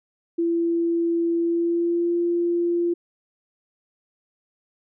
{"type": "tone with pitch glide", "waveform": "sine", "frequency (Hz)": [337.3, 344.6], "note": ["E4", "F4"], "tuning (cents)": [40, -23], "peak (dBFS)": -19, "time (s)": [0.38, 2.94], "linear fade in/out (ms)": 10, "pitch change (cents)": 37, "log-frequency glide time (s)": [1.38, 2.16], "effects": []}